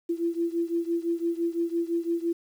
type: beating tone pair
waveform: sine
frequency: 335.9 / 341.8 Hz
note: E4 / F4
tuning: +33 / -37 cents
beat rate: 5.9 Hz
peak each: -27 / -29 dBFS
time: 0.09-2.33 s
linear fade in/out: 10 ms
effects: 9-bit